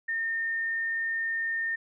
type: tone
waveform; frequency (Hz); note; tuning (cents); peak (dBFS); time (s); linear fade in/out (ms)
sine; 1821; A#6; -41; -27; 0.08-1.76; 10
effects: none